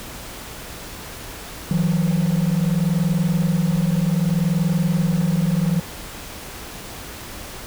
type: tone pair together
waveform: triangle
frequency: 160.3 / 180.95 Hz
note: E3 / F#3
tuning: -48 / -38 cents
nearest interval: major second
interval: 210 cents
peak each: -16 dBFS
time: 1.71-5.8 s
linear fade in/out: 2 ms
effects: tanh soft clip ceiling -12 dBFS + pink hiss -35 dBFS RMS until 7.66 s